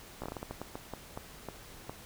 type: slowing click train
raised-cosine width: 1 ms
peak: -24 dBFS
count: 14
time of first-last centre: 0.22-1.895 s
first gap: 16 ms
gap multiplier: 1.31
effects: pink hiss -51 dBFS RMS until 2.05 s